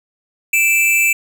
square tone pair together, 2347 / 2634 Hz, D7 / E7, -2 / -2 cents, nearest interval major second, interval 200 cents, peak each -15 dBFS, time 0.53-1.13 s, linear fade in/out 5 ms, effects none

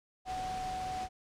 sine tone in noise, 746 Hz, F#5, 14 cents sharp, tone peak -35 dBFS, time 0.25-1.09 s, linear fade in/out 50 ms, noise pink, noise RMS -44 dBFS, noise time 0.25-1.09 s, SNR +6 dB, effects low-pass 7000 Hz 12 dB/octave

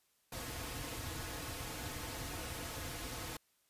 pink noise with comb filter, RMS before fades -43 dBFS, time 0.32-3.37 s, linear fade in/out 5 ms, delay 5.1 ms, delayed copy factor -0.6, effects white hiss -75 dBFS RMS until 3.69 s + resampled to 32000 Hz

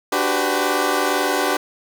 15% pulse chord, G major seventh, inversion second, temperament equal with one note detuned, 293.7 / 370 / 392 / 503.7 Hz, D4 / F#4 / G4 / B4, 0 / 0 / 0 / +34 cents, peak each -17 dBFS, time 0.12-1.57 s, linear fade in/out 5 ms, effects none

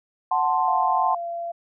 sine chord, F# diminished, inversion none, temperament equal, 740 / 880 / 1046.5 Hz, F#5 / A5 / C6, 0 / 0 / 0 cents, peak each -23 dBFS, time 0.31-1.15 s, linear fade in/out 5 ms
sine tone with pitch glide, 698.5 to 683.3 Hz, F5 to F5, 0 to -38 cents, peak -27 dBFS, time 0.67-1.52 s, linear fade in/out 10 ms, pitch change -38 cents, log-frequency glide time 0.99-1.27 s
effects none

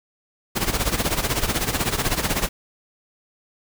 pink noise with tremolo, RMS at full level -20 dBFS, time 0.55-2.49 s, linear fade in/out 20 ms, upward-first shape sine, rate 16 Hz, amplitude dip 75%, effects none

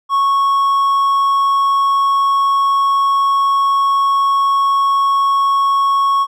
triangle tone, 1104 Hz, C#6, 7 cents flat, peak -9 dBFS, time 0.09-6.27 s, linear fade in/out 50 ms, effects none

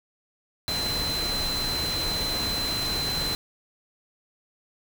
sine tone in noise, 4064 Hz, B7, 49 cents sharp, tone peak -27 dBFS, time 0.68-3.35 s, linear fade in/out 0 ms, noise pink, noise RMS -31 dBFS, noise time 0.68-3.35 s, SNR +1 dB, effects none

